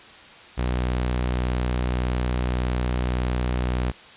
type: tone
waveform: sawtooth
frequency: 61.74 Hz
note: B1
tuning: in tune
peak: -18 dBFS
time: 0.57-3.92 s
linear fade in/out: 20 ms
effects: white hiss -45 dBFS RMS until 4.16 s + resampled to 8000 Hz